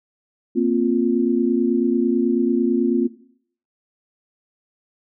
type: chord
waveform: sine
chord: Bb suspended second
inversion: none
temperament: just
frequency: 233.1 / 262.2 / 349.6 Hz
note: Bb3 / C4 / F4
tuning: 0 / +4 / +2 cents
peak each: -20 dBFS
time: 0.55-3.08 s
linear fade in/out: 20 ms
effects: noise-tail reverb RT60 0.6 s tail -17 dB re dry